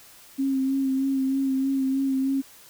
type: tone with vibrato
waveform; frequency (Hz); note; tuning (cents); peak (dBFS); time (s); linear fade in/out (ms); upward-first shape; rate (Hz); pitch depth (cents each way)
sine; 268.4; C4; +44; -21; 0.38-2.42; 20; sine; 3.2; 25
effects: white hiss -50 dBFS RMS until 2.69 s